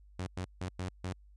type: tone bursts at uneven times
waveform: sawtooth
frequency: 92 Hz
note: F#2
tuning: 9 cents flat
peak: -31 dBFS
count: 5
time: 0.19-0.27 / 0.37-0.45 / 0.61-0.69 / 0.79-0.89 / 1.04-1.13 s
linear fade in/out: 5 ms
effects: added 50 Hz sine -55 dBFS peak until 1.36 s + resampled to 22050 Hz